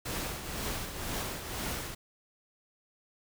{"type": "noise with tremolo", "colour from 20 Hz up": "pink", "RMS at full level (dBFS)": -34, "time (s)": [0.05, 1.95], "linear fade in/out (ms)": 10, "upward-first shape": "triangle", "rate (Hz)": 2, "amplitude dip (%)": 60, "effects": []}